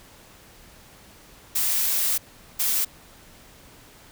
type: noise bursts at uneven times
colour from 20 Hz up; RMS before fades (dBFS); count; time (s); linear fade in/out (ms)
blue; -23; 2; 1.55-2.18 / 2.59-2.85; 10
effects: pink hiss -50 dBFS RMS until 4.11 s